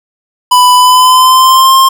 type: tone with pitch glide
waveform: square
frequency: 995 to 1060.3 Hz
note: B5 to C6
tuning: +13 to +23 cents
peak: -3 dBFS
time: 0.51-1.89 s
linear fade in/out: 10 ms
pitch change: +110 cents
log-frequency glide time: 0.75-1.75 s
effects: none